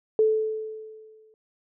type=tone with exponential decay; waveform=sine; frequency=436.2 Hz; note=A4; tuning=15 cents flat; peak=-15 dBFS; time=0.19-1.34 s; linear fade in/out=1 ms; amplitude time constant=250 ms; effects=none